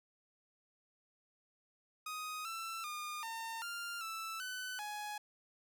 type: tone with pitch steps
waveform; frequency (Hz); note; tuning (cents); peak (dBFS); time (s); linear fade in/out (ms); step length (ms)
sawtooth; 1250 / 1336 / 1214 / 908 / 1396 / 1322 / 1505 / 837; D#6 / E6 / D#6 / A#5 / F6 / E6 / F#6 / G#5; +8 / +23 / -43 / -46 / -1 / +5 / +29 / +13; -37; 2.06-5.18; 5; 390
effects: none